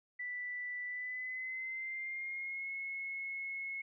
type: tone with pitch glide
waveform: sine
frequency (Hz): 1975.5 to 2179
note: B6 to C#7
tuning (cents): 0 to -30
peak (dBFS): -38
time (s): 0.19-3.82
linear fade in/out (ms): 10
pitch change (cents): +170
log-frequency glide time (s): 0.86-2.71
effects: none